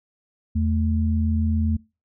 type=tone pair together; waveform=sine; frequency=82.41 / 220 Hz; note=E2 / A3; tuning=0 / 0 cents; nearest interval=octave + perfect fourth; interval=1700 cents; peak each=-20 / -24 dBFS; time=0.55-1.77 s; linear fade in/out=10 ms; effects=noise-tail reverb RT60 0.3 s tail -24 dB re dry